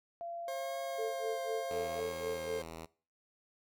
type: tone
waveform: sine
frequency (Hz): 684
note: F5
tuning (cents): -36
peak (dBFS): -39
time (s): 0.21-2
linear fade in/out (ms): 0
type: tone with vibrato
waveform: 40% pulse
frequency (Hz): 535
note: C5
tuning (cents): +38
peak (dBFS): -38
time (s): 0.48-2.62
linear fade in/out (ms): 2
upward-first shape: triangle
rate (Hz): 0.8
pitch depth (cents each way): 23
type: tone with tremolo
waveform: sine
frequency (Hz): 444.1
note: A4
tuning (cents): +16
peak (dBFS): -33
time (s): 0.98-2.6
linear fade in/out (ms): 10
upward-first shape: sine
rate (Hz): 4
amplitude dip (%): 100
type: tone with pitch glide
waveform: 5% pulse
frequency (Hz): 82.41 to 81.56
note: E2 to E2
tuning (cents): 0 to -18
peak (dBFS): -33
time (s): 1.7-2.86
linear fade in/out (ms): 10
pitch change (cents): -18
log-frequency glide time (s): 2.16-2.66
effects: noise-tail reverb RT60 0.4 s tail -22 dB re dry